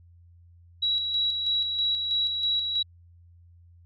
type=tone with tremolo; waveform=sine; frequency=3890 Hz; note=B7; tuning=27 cents flat; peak=-22 dBFS; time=0.82-2.83 s; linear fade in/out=10 ms; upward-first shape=square; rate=3.1 Hz; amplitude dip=40%; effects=added 86 Hz sine -51 dBFS peak until 3.85 s